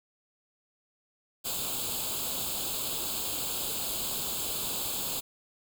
white noise with comb filter, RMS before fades -33 dBFS, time 1.44-5.21 s, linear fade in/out 20 ms, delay 0.26 ms, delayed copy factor +0.85, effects none

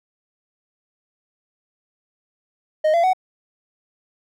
triangle tone with pitch steps, 620 / 680 / 745.9 Hz, D#5 / F5 / F#5, -6 / -46 / +14 cents, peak -12 dBFS, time 2.84-3.134 s, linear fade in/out 10 ms, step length 98 ms, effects none

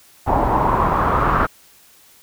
pink noise with low-pass filter sweep, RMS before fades -17 dBFS, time 0.26-1.47 s, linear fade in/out 20 ms, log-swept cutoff 850 to 1300 Hz, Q 4.2, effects white hiss -50 dBFS RMS until 2.22 s

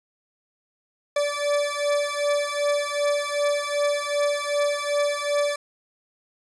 40% pulse beating tone pair, 579 / 581.6 Hz, D5 / D5, -25 / -17 cents, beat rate 2.6 Hz, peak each -24 dBFS, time 1.16-5.56 s, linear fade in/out 5 ms, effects resampled to 24000 Hz

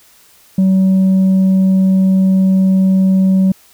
sine tone, 189.7 Hz, F#3, 43 cents sharp, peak -5 dBFS, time 0.58-3.52 s, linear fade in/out 5 ms, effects tanh soft clip ceiling -7 dBFS + white hiss -47 dBFS RMS until 3.73 s

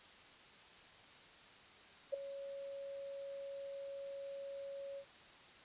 sine tone with ADSR envelope, 554.4 Hz, C#5, in tune, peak -31 dBFS, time 2.12-5.05 s, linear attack 19 ms, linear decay 7 ms, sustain -13 dB, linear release 72 ms, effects white hiss -59 dBFS RMS until 5.64 s + resampled to 8000 Hz

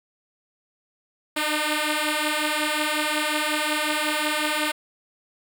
5% pulse beating tone pair, 299.9 / 305.4 Hz, D4 / D#4, +36 / -32 cents, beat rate 5.5 Hz, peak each -15 / -13 dBFS, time 1.36-4.72 s, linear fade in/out 10 ms, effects none

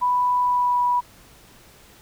sine tone with pitch glide, 989 to 978.8 Hz, B5 to B5, +2 to -16 cents, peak -17 dBFS, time 0.01-1.01 s, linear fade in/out 20 ms, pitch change -18 cents, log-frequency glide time 0.4-0.82 s, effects pink hiss -50 dBFS RMS until 2.01 s

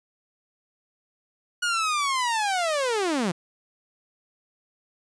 sawtooth linear sweep, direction down, 1457 to 160.3 Hz, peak -19 dBFS, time 1.62-3.32 s, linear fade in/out 10 ms, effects resampled to 22050 Hz

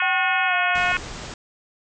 harmonic tone, 362.6 Hz, F#4, 35 cents flat, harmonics 3 / 4 / 5 / 6 / 7 / 8 / 9, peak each -28 / -23 / -27 / -28 / -25 / -35 / -36 dBFS, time 0-0.97 s, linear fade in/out 2 ms
sine tone with pitch glide, 760 to 713.2 Hz, F#5 to F5, +46 to +36 cents, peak -24 dBFS, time 0.02-0.92 s, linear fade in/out 2 ms, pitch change -110 cents, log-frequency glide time 0.46-0.54 s
pink low-pass noise, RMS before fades -35 dBFS, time 0.75-1.34 s, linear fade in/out 2 ms, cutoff 7900 Hz, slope 96 dB/octave
effects none

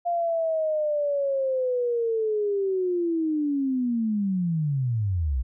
sine linear sweep, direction down, 699 to 57.6 Hz, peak -22 dBFS, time 0.05-5.43 s, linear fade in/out 20 ms, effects none

